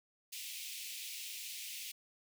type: high-pass noise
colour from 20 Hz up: pink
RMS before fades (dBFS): -45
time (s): 0.32-1.92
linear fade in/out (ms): 10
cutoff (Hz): 2300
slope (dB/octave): 48
effects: none